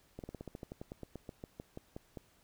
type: slowing click train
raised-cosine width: 2 ms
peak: -30 dBFS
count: 19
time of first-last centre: 0.19-2.172 s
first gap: 48 ms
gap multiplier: 1.09
effects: pink hiss -68 dBFS RMS until 2.43 s